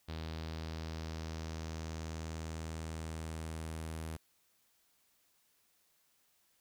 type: tone with low-pass filter sweep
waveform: sawtooth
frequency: 80.2 Hz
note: E2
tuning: 47 cents flat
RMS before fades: -42 dBFS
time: 0.08-4.17 s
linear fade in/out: 10 ms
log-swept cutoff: 4200 to 11000 Hz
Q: 2.5
effects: white hiss -73 dBFS RMS until 6.6 s